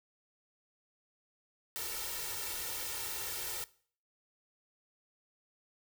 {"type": "noise with comb filter", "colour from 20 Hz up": "white", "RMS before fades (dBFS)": -39, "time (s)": [1.76, 3.64], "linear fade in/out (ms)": 0, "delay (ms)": 2.2, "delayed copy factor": 0.8, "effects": ["noise-tail reverb RT60 0.5 s tail -20 dB re dry"]}